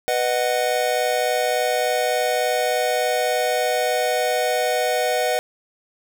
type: chord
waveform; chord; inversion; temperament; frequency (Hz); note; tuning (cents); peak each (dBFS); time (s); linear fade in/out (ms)
square; B major; none; just; 493.9 / 617.4 / 740.8; B4 / D#5 / F#5; 0 / -14 / +2; -24; 0.08-5.39; 0
effects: none